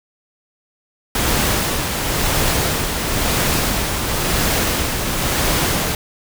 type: noise with tremolo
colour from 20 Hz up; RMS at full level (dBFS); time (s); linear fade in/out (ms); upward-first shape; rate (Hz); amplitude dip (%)
pink; -17; 1.15-5.95; 2; sine; 0.97; 40
effects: none